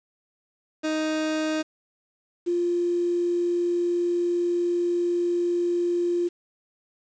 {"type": "tone pair in turn", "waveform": ["30% pulse", "sine"], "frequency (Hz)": [311.7, 348.7], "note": ["D#4", "F4"], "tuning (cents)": [3, -3], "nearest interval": "major second", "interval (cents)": 194, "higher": "second", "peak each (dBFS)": -21, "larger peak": "neither", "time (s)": [[0.83, 1.63], [2.46, 6.29]], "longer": "second", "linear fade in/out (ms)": 20, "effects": ["resampled to 16000 Hz", "8-bit"]}